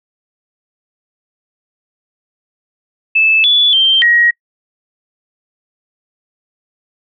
sine tone with pitch steps, 2623 / 3440 / 3144 / 1894 Hz, E7 / A7 / G7 / A#6, -9 / -40 / +4 / +27 cents, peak -7 dBFS, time 3.15-4.31 s, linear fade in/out 10 ms, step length 290 ms, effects noise-tail reverb RT60 0.1 s tail -26 dB re dry

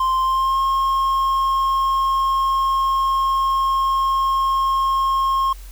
triangle tone with pitch glide, 1046.5 to 1074.7 Hz, C6 to C6, 0 to +46 cents, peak -14 dBFS, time 0-5.53 s, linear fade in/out 5 ms, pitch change +46 cents, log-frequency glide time 0.23-0.6 s, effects added 45 Hz sine -34 dBFS peak until 5.71 s + white hiss -47 dBFS RMS until 5.71 s

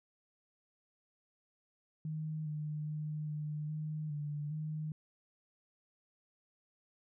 sine tone with pitch steps, 155.7 / 151.4 / 152.3 / 150.8 / 153.9 / 147.5 / 154.4 Hz, D#3 / D#3 / D#3 / D3 / D#3 / D3 / D#3, +2 / -47 / -37 / +46 / -19 / +8 / -13 cents, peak -36 dBFS, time 2.05-4.92 s, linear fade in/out 2 ms, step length 410 ms, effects none

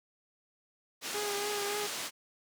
white low-pass noise, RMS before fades -38 dBFS, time 1.01-2.11 s, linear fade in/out 50 ms, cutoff 7400 Hz, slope 12 dB/octave
sawtooth tone with vibrato, 410.5 Hz, G#4, 20 cents flat, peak -30 dBFS, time 1.14-1.87 s, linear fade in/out 10 ms, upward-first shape triangle, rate 3.5 Hz, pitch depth 34 cents each way
effects high-pass 200 Hz 12 dB/octave

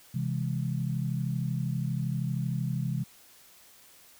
sine chord, C augmented, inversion none, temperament just, 130.81 / 163.52 / 204.4 Hz, C3 / E3 / G#3, 0 / -14 / -27 cents, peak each -30 / -32 / -36 dBFS, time 0.14-3.04 s, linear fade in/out 10 ms, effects white hiss -56 dBFS RMS until 4.19 s

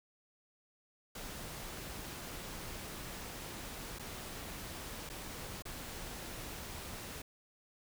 pink noise with dropouts, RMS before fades -45 dBFS, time 1.15-7.22 s, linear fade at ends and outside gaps 5 ms, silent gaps 3.988-3.994 / 5.092-5.098 / 5.623-5.653 s, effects none

